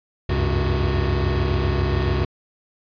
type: tone cluster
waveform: square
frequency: 67.9 / 89.2 / 96.4 / 133.2 / 366.9 Hz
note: C#2 / F2 / G2 / C3 / F#4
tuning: -35 / +37 / -28 / +31 / -15 cents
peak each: -23 / -28 / -27 / -26 / -28 dBFS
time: 0.29-2.25 s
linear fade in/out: 5 ms
effects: resampled to 11025 Hz